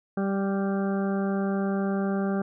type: harmonic tone with a mistuned harmonic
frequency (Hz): 196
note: G3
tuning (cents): 0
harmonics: 1 / 2 / 3 / 4 / 6 / 7 / 8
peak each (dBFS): -25 / -31 / -35 / -37 / -41 / -42 / -43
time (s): 0.17-2.42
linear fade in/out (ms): 5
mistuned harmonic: 7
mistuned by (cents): +25
effects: none